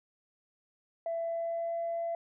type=tone with pitch glide; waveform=sine; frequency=667 to 674.4 Hz; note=E5 to E5; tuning=+20 to +39 cents; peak=-30 dBFS; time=1.06-2.15 s; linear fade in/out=2 ms; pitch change=+19 cents; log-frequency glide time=1.17-1.8 s; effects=tanh soft clip ceiling -27 dBFS